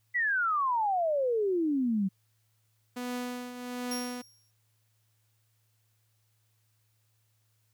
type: exponential sweep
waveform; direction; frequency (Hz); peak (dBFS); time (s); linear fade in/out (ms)
sine; down; 2003 to 184.9; -25; 0.14-2.09; 20
type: tone with tremolo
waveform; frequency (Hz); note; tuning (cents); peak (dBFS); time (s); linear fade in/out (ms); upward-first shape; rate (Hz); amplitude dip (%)
sawtooth; 246.9; B3; 0; -28; 2.96-4.22; 10; triangle; 1.3; 65
type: tone with exponential decay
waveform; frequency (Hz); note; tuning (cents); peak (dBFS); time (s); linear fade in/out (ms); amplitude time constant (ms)
sawtooth; 5588; F8; 0; -30; 3.91-4.51; 5; 130
effects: added 109 Hz sine -70 dBFS peak until 7.73 s + white hiss -75 dBFS RMS until 7.73 s